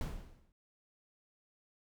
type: noise with exponential decay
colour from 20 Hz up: brown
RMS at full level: -33 dBFS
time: 0.01-0.52 s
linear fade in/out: 1 ms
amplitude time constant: 110 ms
effects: none